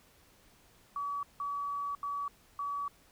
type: tone bursts at uneven times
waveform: sine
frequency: 1140 Hz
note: C#6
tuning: 48 cents sharp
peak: -33 dBFS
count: 4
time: 0.96-1.23 / 1.4-1.95 / 2.03-2.28 / 2.59-2.88 s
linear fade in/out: 2 ms
effects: pink hiss -63 dBFS RMS until 3.11 s